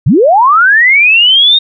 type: linear sweep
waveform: sine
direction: up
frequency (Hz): 94.8 to 3729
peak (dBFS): -3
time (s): 0.06-1.59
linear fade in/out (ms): 10
effects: none